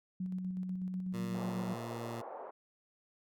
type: tone with tremolo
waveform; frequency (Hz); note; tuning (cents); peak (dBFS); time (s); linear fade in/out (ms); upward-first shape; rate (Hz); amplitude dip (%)
sine; 184.6; F#3; -4; -34; 0.2-1.74; 5; square; 8.1; 30
type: tone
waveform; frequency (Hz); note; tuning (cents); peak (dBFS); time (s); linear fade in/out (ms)
15% pulse; 116.54; A#2; 0; -34; 1.13-2.22; 20
type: band-pass noise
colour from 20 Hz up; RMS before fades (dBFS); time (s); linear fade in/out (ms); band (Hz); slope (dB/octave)
pink; -46; 1.34-2.51; 10; 470 to 1000; 24
effects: none